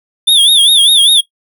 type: tone with vibrato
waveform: square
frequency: 3485 Hz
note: A7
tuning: 17 cents flat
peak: -5 dBFS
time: 0.27-1.21 s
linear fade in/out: 10 ms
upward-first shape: sine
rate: 5 Hz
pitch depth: 130 cents each way
effects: noise-tail reverb RT60 0.1 s tail -18 dB re dry